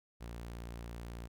sawtooth tone, 58.27 Hz, A#1, in tune, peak -39 dBFS, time 0.2-1.28 s, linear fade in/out 20 ms, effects none

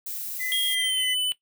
violet noise, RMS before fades -33 dBFS, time 0.06-0.75 s, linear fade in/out 5 ms
triangle tone with tremolo, 2018 Hz, B6, 37 cents sharp, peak -26 dBFS, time 0.39-1.15 s, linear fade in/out 20 ms, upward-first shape sine, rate 3.1 Hz, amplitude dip 70%
square tone with pitch glide, 3256 to 3003 Hz, G#7 to F#7, -35 to +25 cents, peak -23 dBFS, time 0.52-1.32 s, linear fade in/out 0 ms, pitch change -140 cents, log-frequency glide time 0.67-1.08 s
effects noise-tail reverb RT60 0.1 s tail -17 dB re dry

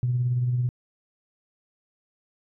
sine tone with tremolo, 123.47 Hz, B2, in tune, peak -19 dBFS, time 0.03-0.69 s, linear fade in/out 0 ms, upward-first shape sine, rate 18 Hz, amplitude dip 35%, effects tanh soft clip ceiling -15 dBFS

